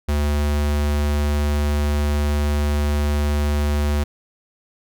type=tone; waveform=square; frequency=73.42 Hz; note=D2; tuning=in tune; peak=-18 dBFS; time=0.08-4.04 s; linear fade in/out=10 ms; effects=none